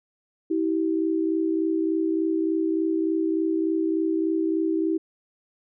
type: tone pair together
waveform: sine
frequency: 322.5 / 385.9 Hz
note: E4 / G4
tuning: -38 / -27 cents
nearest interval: minor third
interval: 311 cents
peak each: -22 / -27 dBFS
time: 0.5-4.98 s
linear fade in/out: 10 ms
effects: none